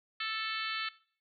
harmonic tone, 440 Hz, A4, in tune, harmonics 3 / 4 / 5 / 6 / 7 / 8 / 9 / 10, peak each -39 / -40 / -41 / -42 / -42 / -43 / -44 / -44 dBFS, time 0.2-0.89 s, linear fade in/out 5 ms, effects noise-tail reverb RT60 0.5 s tail -20 dB re dry

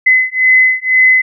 sine beating tone pair, 2030 / 2032 Hz, B6 / B6, +47 / +49 cents, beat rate 2 Hz, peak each -10 dBFS, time 0.06-1.22 s, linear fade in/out 10 ms, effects none

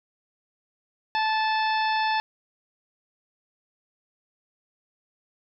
harmonic tone with a mistuned harmonic, 873 Hz, A5, 14 cents flat, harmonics 1 / 2 / 3 / 4 / 5 / 6, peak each -23 / -29 / -33 / -35 / -37 / -39 dBFS, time 1.15-2.2 s, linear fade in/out 0 ms, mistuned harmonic 4, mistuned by +23 cents, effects none

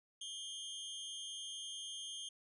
sawtooth tone with amplitude modulation, 3202 Hz, G7, 36 cents sharp, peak -37 dBFS, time 0.21-2.29 s, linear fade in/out 5 ms, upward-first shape sine, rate 249 Hz, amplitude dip 75%, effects resampled to 24000 Hz

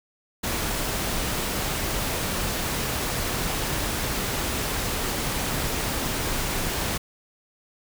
pink noise, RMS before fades -27 dBFS, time 0.43-6.98 s, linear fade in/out 10 ms, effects none

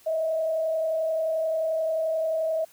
sine tone with frequency modulation, 641 Hz, E5, 49 cents flat, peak -23 dBFS, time 0.06-2.65 s, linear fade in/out 10 ms, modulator 31.4 Hz, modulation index 0.45, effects white hiss -56 dBFS RMS until 2.72 s

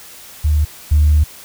sine tone pair in turn, 75.5 / 75.18 Hz, D2 / D2, +48 / +41 cents, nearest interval unison, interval 7 cents, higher first, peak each -10 / -7 dBFS, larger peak second, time 0.44-0.65 / 0.91-1.24 s, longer second, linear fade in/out 10 ms, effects tanh soft clip ceiling -4 dBFS + white hiss -38 dBFS RMS until 1.44 s

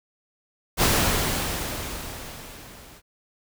pink noise with level ramp, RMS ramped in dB -18 to -48 dBFS, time 0.77-3.02 s, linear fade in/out 50 ms, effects none

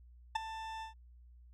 40% pulse tone with ADSR envelope, 887 Hz, A5, 14 cents sharp, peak -26 dBFS, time 0.35-0.94 s, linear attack 9 ms, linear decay 11 ms, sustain -14 dB, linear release 120 ms, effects added 60 Hz sine -55 dBFS peak until 1.53 s + low-pass 5000 Hz 12 dB/octave

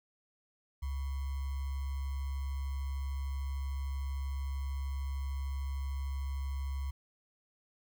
sine tone with sample-and-hold, 68.4 Hz, C#2, 23 cents flat, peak -33 dBFS, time 0.82-6.91 s, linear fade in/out 10 ms, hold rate 1050 Hz, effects none

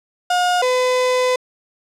35% pulse tone pair in turn, 717 / 504.9 Hz, F5 / B4, +45 / +38 cents, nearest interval tritone, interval 607 cents, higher first, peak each -13 / -13 dBFS, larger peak neither, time 0.3-0.62 / 0.62-1.36 s, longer second, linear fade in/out 5 ms, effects low-pass 8000 Hz 12 dB/octave

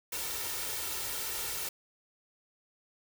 white noise with comb filter, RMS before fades -36 dBFS, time 0.12-1.69 s, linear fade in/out 5 ms, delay 2.2 ms, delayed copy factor +0.55, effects none

